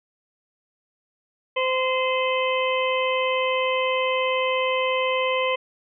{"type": "harmonic tone with a mistuned harmonic", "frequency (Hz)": 517, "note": "C5", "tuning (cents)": -21, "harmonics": [1, 2, 4, 5, 6], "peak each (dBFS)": [-23, -26, -29, -30, -31], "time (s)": [1.56, 5.56], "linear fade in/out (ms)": 10, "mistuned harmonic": 6, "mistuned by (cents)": -16, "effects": []}